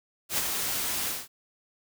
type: noise with ADSR envelope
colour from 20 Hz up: white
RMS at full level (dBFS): -25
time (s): 0.29-1.28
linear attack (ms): 91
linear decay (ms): 19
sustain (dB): -5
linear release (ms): 200
effects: none